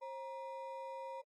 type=ring-modulated tone; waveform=triangle; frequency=740 Hz; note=F#5; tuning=in tune; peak=-38 dBFS; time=0.01-1.22 s; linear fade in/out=20 ms; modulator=206 Hz; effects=AAC 32 kbps